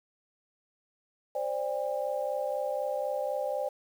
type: chord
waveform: sine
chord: C suspended second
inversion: none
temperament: equal with one note detuned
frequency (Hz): 523.3 / 587.3 / 804.2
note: C5 / D5 / G5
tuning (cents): 0 / 0 / +44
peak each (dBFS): -33 / -32 / -36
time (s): 1.35-3.69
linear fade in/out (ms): 5
effects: 9-bit